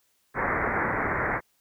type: low-pass noise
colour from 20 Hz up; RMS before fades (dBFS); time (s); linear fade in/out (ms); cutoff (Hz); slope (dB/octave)
white; -27; 0.34-1.41; 50; 2100; 96
effects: white hiss -69 dBFS RMS until 1.6 s